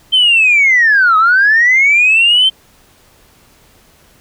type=linear two-way sweep; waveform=sine; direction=down then up; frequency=3132 to 1254 to 3132 Hz; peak=-5 dBFS; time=0.12-2.5 s; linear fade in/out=20 ms; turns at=1.17 s; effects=tanh soft clip ceiling -2 dBFS + pink hiss -48 dBFS RMS until 4.2 s